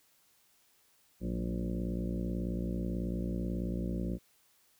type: harmonic tone with a mistuned harmonic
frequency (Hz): 58.27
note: A#1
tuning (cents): 0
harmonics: 1 / 2 / 3 / 4 / 5 / 6 / 7 / 8 / 9 / 10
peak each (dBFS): -37 / -42 / -36 / -41 / -43 / -43 / -53 / -53 / -48 / -52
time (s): 1.2-4.19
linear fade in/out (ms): 50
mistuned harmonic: 3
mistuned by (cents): +76
effects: white hiss -68 dBFS RMS until 4.79 s